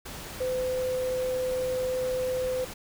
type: tone in noise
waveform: sine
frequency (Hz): 510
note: C5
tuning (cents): -44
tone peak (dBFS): -26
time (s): 0.4-2.65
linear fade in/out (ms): 10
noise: pink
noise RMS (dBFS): -40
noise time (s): 0.05-2.74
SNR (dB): +11
effects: none